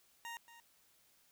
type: tone with echo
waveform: 20% pulse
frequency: 932.3 Hz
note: A#5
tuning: in tune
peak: -39 dBFS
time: 0.25-0.37 s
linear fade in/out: 0 ms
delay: 230 ms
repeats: 1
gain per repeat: -13 dB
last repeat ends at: 0.6 s
effects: white hiss -70 dBFS RMS until 1.31 s